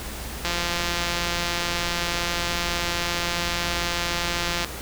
click train, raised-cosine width 0.2 ms, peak -8 dBFS, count 727, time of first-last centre 0.45-4.647 s, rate 173 Hz, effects added 60 Hz sine -36 dBFS peak until 4.81 s + pink hiss -35 dBFS RMS until 4.81 s

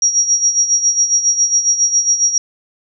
sine tone with tremolo, 5680 Hz, F8, 28 cents sharp, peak -8 dBFS, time 0.02-2.38 s, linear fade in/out 2 ms, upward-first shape sine, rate 7.3 Hz, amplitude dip 70%, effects none

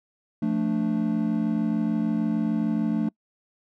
triangle chord, D minor, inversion first, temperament equal with one note detuned, 174.61 / 221.3 / 293.7 Hz, F3 / A3 / D4, 0 / +10 / 0 cents, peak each -27 / -22 / -26 dBFS, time 0.42-3.09 s, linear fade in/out 5 ms, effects noise-tail reverb RT60 0.1 s tail -26 dB re dry

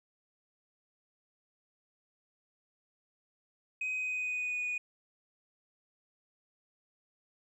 sine tone with pitch glide, 2516 to 2468 Hz, D#7 to D#7, +19 to -15 cents, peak -30 dBFS, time 3.81-4.78 s, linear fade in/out 5 ms, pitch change -34 cents, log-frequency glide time 3.95-4.67 s, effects tanh soft clip ceiling -30 dBFS + 12-bit

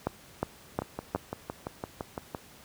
two click trains, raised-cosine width 1 ms, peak -19 / -13 dBFS, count 10 / 4, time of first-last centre 0.82-2.348 / 0.07-1.149 s, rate 5.89 / 2.78 Hz, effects pink hiss -53 dBFS RMS until 2.64 s + high-pass 60 Hz 12 dB/octave

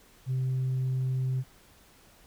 sine tone, 129.8 Hz, C3, 13 cents flat, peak -24 dBFS, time 0.26-1.44 s, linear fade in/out 50 ms, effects tanh soft clip ceiling -24 dBFS + pink hiss -58 dBFS RMS until 2.26 s

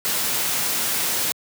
white noise, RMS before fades -23 dBFS, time 0.05-1.32 s, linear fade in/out 0 ms, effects high-pass 100 Hz 12 dB/octave

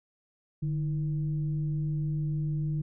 sine tone with frequency modulation, 150.6 Hz, D3, 44 cents sharp, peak -27 dBFS, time 0.62-2.82 s, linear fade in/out 10 ms, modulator 174 Hz, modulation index 0.33, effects none

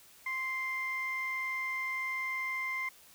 sine tone pair together, 1046.5 / 2093 Hz, C6 / C7, 0 / 0 cents, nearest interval octave, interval 1200 cents, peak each -38 / -32 dBFS, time 0.26-2.89 s, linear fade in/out 5 ms, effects tanh soft clip ceiling -28 dBFS + white hiss -58 dBFS RMS until 3.14 s

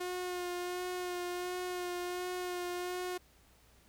sawtooth tone with vibrato, 358.7 Hz, F4, 46 cents sharp, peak -32 dBFS, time 0-3.18 s, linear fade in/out 10 ms, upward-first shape sine, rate 1.4 Hz, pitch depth 19 cents each way, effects added 60 Hz sine -67 dBFS peak until 3.88 s + pink hiss -65 dBFS RMS until 3.88 s

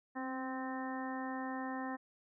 harmonic tone with a mistuned harmonic, 260 Hz, C4, 11 cents flat, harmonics 1 / 2 / 3 / 4 / 5 / 6 / 7, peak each -40 / -48 / -44 / -46 / -52 / -55 / -47 dBFS, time 0.15-1.97 s, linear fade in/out 20 ms, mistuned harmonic 1, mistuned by +23 cents, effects none

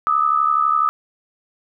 sine tone pair together, 1210 / 1282 Hz, D#6 / E6, -49 / -49 cents, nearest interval minor second, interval 100 cents, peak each -17 dBFS, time 0.07-0.89 s, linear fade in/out 0 ms, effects none

